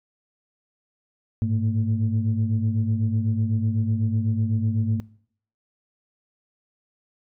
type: tone cluster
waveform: sine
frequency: 104.5 / 112.5 / 225.5 Hz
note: G#2 / A2 / A3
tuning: +11 / +39 / +43 cents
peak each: -22 / -26 / -25 dBFS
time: 1.42-5 s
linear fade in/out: 0 ms
effects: noise-tail reverb RT60 0.6 s tail -22 dB re dry + tanh soft clip ceiling -13 dBFS